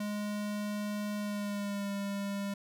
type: tone with pitch glide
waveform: square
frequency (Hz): 207.7 to 200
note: G#3 to G3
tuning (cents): 0 to +35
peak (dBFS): -34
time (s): 0-2.54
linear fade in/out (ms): 5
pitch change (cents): -65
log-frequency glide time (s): 1.17-1.91
effects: none